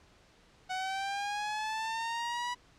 sawtooth linear sweep, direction up, 740 to 981 Hz, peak -29 dBFS, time 0.69-2.55 s, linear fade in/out 20 ms, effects pink hiss -62 dBFS RMS until 2.78 s + low-pass 6000 Hz 12 dB/octave

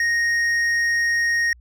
sine tone with hard clipping, 1864.7 Hz, A#6, in tune, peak -19 dBFS, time 0-1.53 s, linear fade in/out 2 ms, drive 6 dB, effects added 60 Hz sine -46 dBFS peak until 1.6 s

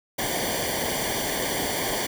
pink noise with comb filter, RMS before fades -27 dBFS, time 0.18-2.07 s, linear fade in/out 10 ms, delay 0.76 ms, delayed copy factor -0.85, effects none

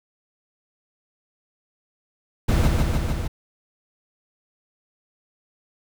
brown noise with echo, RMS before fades -18 dBFS, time 2.48-2.68 s, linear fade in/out 10 ms, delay 150 ms, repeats 4, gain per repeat -2 dB, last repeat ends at 3.28 s, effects none

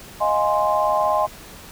sine chord, F minor seventh, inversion third, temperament equal, 622.3 / 698.5 / 830.6 / 1046.5 Hz, Eb5 / F5 / Ab5 / C6, 0 / 0 / 0 / 0 cents, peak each -21 / -26 / -22 / -21 dBFS, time 0.2-1.27 s, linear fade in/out 20 ms, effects pink hiss -41 dBFS RMS until 1.71 s

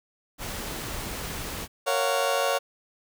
pink noise, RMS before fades -34 dBFS, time 0.38-1.68 s, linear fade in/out 50 ms
30% pulse chord, Gb major seventh, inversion first, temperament just, 462.5 / 555 / 693.7 / 740 Hz, Bb4 / Db5 / F5 / Gb5, -14 / +2 / -12 / 0 cents, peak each -28 / -23 / -28 / -28 dBFS, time 1.86-2.59 s, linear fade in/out 20 ms
effects none

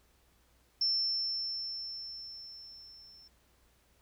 sine tone with level ramp, 5360 Hz, E8, 28 cents sharp, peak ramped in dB -26 to -54 dBFS, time 0.81-3.28 s, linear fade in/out 5 ms, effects added 60 Hz sine -69 dBFS peak until 4.01 s + pink hiss -69 dBFS RMS until 4.01 s

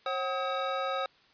square tone cluster, 539 / 755 / 1272 Hz, C#5 / F#5 / D#6, -49 / +35 / +38 cents, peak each -34 / -37 / -34 dBFS, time 0.06-1.06 s, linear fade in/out 2 ms, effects white hiss -62 dBFS RMS until 1.33 s + resampled to 11025 Hz

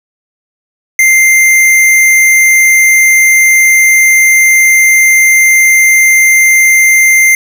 square tone, 2093 Hz, C7, in tune, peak -4 dBFS, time 0.99-7.35 s, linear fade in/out 2 ms, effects none

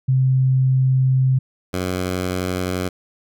sine / 10% pulse tone pair in turn, 130.81 / 91.62 Hz, C3 / F#2, 0 / -17 cents, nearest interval tritone, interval 617 cents, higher first, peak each -13 dBFS, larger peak neither, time 0.08-1.39 / 1.73-2.89 s, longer first, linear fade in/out 10 ms, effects none

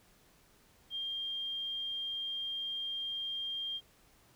sine tone, 3201 Hz, G7, 36 cents sharp, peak -35 dBFS, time 0.9-3.81 s, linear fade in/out 50 ms, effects pink hiss -65 dBFS RMS until 4.35 s

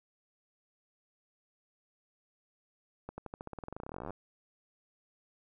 accelerating click train, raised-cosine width 1 ms, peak -27 dBFS, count 29, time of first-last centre 3.09-4.106 s, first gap 90 ms, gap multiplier 0.92, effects none

